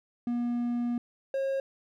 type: tone pair in turn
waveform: triangle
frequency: 240 / 540.8 Hz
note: B3 / C#5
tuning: -49 / -43 cents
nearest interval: octave + major second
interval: 1406 cents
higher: second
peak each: -25 dBFS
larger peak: neither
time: 0.27-0.98 / 1.34-1.6 s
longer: first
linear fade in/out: 2 ms
effects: none